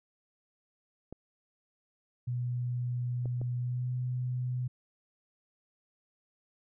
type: clicks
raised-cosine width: 2 ms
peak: -29 dBFS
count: 3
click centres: 1.126 / 3.257 / 3.415 s
type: tone with pitch glide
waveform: sine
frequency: 122.8 to 125.31 Hz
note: B2 to B2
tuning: -9 to +26 cents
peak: -30 dBFS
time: 2.27-4.68 s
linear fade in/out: 10 ms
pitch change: +35 cents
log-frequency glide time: 3.58-3.91 s
effects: none